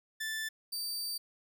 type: tone pair in turn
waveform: sawtooth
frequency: 1760 / 4638 Hz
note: A6 / D8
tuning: 0 / -22 cents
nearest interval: octave + perfect fourth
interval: 1678 cents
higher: second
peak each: -31 / -32 dBFS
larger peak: first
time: 0.2-0.49 / 0.72-1.18 s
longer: second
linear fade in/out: 10 ms
effects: none